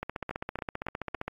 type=two click trains; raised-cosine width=0.5 ms; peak=-19 / -18 dBFS; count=4 / 20; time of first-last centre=0.31-1.146 / 0.03-1.28 s; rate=3.59 / 15.2 Hz; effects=AAC 32 kbps